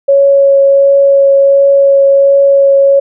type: tone with vibrato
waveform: sine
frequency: 554 Hz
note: C#5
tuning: 1 cent flat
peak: -3 dBFS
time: 0.08-3 s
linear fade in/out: 10 ms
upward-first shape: triangle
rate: 1.4 Hz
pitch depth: 9 cents each way
effects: none